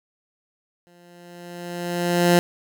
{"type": "tone with exponential growth", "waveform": "15% pulse", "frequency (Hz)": 174.61, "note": "F3", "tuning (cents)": 0, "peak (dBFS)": -6, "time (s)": [0.87, 2.39], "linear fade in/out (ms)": 0, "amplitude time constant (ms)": 330, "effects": []}